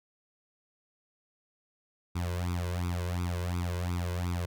sawtooth tone with flanger, 88.1 Hz, F2, 16 cents sharp, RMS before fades -32 dBFS, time 2.15-4.46 s, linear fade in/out 10 ms, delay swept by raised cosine 0.82 to 2.02 ms, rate 2.8 Hz, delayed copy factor +0.95, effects none

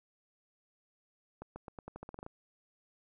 accelerating click train, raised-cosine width 1 ms, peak -30 dBFS, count 12, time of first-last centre 1.42-2.264 s, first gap 140 ms, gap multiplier 0.87, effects none

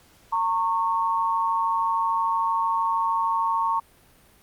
sine tone pair together, 913.1 / 1100 Hz, A#5 / C#6, -36 / -14 cents, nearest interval minor third, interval 322 cents, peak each -23 / -24 dBFS, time 0.32-3.8 s, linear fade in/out 10 ms, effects pink hiss -56 dBFS RMS until 4.42 s + Opus 48 kbps

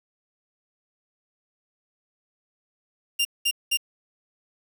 sawtooth tone bursts, 2794 Hz, F7, in tune, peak -17 dBFS, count 3, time 3.19-3.773 s, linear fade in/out 10 ms, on 61 ms, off 200 ms, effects 8-bit

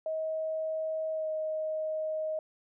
sine tone with pitch glide, 634 to 626 Hz, D#5 to D#5, +32 to +10 cents, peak -30 dBFS, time 0.06-2.39 s, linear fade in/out 2 ms, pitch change -22 cents, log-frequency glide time 1.12-1.29 s, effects none

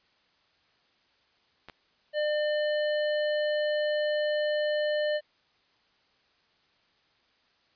clicks, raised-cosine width 0.3 ms, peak -28 dBFS, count 2, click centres 1.686 / 1.698 s
square tone, 600 Hz, D5, 37 cents sharp, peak -26 dBFS, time 2.13-5.21 s, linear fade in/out 50 ms
effects white hiss -67 dBFS RMS until 7.75 s + resampled to 11025 Hz

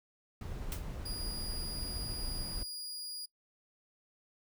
brown noise, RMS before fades -40 dBFS, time 0.41-2.63 s, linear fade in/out 2 ms
white noise with exponential decay, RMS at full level -39 dBFS, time 0.72-0.87 s, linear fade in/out 0 ms, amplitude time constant 32 ms
sawtooth tone, 4871 Hz, D#8, 38 cents flat, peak -37 dBFS, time 1.05-3.26 s, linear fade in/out 10 ms
effects noise-tail reverb RT60 0.1 s tail -22 dB re dry

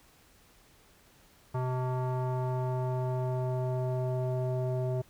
square tone with low-pass filter sweep, 127.5 Hz, C3, 44 cents flat, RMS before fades -31 dBFS, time 1.54-5.02 s, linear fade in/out 10 ms, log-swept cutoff 1000 to 600 Hz, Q 2.6, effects pink hiss -61 dBFS RMS until 5.09 s

